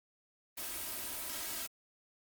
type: noise with comb filter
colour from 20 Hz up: white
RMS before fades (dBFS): -40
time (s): 0.57-1.67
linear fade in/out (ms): 10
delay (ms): 3.1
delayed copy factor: +0.7
effects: Opus 24 kbps